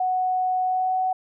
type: tone with pitch glide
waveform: sine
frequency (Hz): 740 to 746.9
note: F#5 to F#5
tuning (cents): 0 to +16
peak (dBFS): -20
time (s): 0-1.13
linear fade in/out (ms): 5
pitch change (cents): +16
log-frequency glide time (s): 0.64-0.96
effects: none